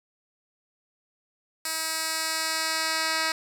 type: tone with band-pass filter sweep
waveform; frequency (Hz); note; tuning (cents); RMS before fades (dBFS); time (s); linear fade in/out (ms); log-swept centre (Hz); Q
10% pulse; 320; D#4; +49; -28; 1.65-3.32; 2; 9100 to 4000; 0.72
effects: none